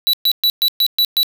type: tone bursts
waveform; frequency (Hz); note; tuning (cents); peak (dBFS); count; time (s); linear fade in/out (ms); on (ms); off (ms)
square; 3942; B7; -4; -12; 7; 0.07-1.231; 0; 63; 120
effects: none